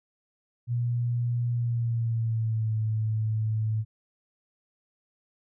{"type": "tone with pitch glide", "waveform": "sine", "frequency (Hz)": [120, 109.41], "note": ["B2", "A2"], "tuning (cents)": [-49, -9], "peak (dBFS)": -24, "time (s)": [0.67, 3.85], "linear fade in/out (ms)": 50, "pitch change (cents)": -160, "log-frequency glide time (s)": [1.51, 2.75], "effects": []}